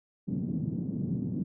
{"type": "band-pass noise", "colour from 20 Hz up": "white", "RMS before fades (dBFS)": -32, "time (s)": [0.27, 1.44], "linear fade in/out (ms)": 20, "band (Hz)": [130, 220], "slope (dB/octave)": 24, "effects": []}